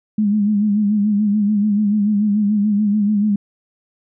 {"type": "tone with vibrato", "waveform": "sine", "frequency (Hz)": 207.7, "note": "G#3", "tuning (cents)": 0, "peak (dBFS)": -13, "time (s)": [0.18, 3.36], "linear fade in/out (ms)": 5, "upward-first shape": "sine", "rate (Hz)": 6.9, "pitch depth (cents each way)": 60, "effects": []}